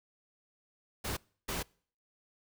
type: noise bursts at uneven times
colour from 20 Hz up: pink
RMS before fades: -36 dBFS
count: 2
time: 1.04-1.17 / 1.48-1.63 s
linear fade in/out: 10 ms
effects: noise-tail reverb RT60 0.5 s tail -26 dB re dry